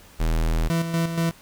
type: tone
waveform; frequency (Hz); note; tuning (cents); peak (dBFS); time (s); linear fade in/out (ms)
square; 40.38; E1; -35; -20; 0.19-0.69; 20
type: tone with tremolo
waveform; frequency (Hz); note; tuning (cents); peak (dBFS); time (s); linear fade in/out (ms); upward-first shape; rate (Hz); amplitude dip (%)
40% pulse; 166.3; E3; +16; -19; 0.7-1.31; 0; square; 4.2; 55
effects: pink hiss -50 dBFS RMS until 1.41 s